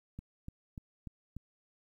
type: click train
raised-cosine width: 5 ms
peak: -30 dBFS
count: 5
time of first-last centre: 0.19-1.366 s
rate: 3.4 Hz
effects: 11-bit